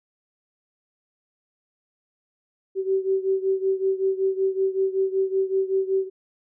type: beating tone pair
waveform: sine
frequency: 382.2 / 387.5 Hz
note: G4 / G4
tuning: -44 / -20 cents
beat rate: 5.3 Hz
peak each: -22 / -25 dBFS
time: 2.75-6.1 s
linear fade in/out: 50 ms
effects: none